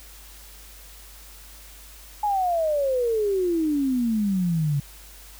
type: exponential sweep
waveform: sine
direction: down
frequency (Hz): 851 to 138.59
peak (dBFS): -20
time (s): 2.23-4.8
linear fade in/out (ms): 5
effects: added 50 Hz sine -46 dBFS peak until 5.39 s + white hiss -47 dBFS RMS until 5.39 s